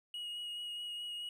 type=tone with vibrato; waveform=triangle; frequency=2891 Hz; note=F#7; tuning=41 cents flat; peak=-38 dBFS; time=0.14-1.29 s; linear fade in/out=2 ms; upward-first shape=sine; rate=4.7 Hz; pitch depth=13 cents each way; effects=none